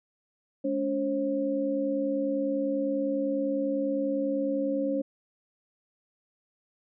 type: tone cluster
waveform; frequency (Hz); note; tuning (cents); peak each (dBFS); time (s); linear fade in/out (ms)
sine; 214.1 / 284.1 / 536; A3 / C#4 / C5; -47 / +43 / +42; -36 / -28 / -29; 0.64-5.02; 10
effects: none